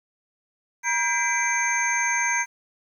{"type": "tone cluster", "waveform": "sine", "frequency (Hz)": [958, 1598, 2026, 2331, 6330], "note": ["A#5", "G6", "B6", "D7", "G8"], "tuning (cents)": [47, 33, 44, -14, 16], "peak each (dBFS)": -27, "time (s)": [0.83, 2.46], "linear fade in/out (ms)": 50, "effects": ["tanh soft clip ceiling -9 dBFS", "9-bit"]}